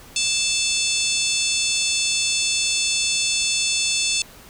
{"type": "harmonic tone with a mistuned harmonic", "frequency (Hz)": 880, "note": "A5", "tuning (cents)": 0, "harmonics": [3, 4, 5, 6, 7, 8, 9, 10], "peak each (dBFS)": [-25, -26, -27, -28, -28, -29, -30, -30], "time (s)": [0.16, 4.22], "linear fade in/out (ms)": 2, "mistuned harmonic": 7, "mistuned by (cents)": 47, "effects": ["pink hiss -45 dBFS RMS until 4.49 s"]}